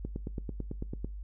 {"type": "click train", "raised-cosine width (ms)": 3, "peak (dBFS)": -23, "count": 10, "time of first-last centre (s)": [0.05, 1.046], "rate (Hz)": 9.04, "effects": ["noise-tail reverb RT60 0.3 s tail -22 dB re dry", "added 50 Hz sine -38 dBFS peak until 1.23 s"]}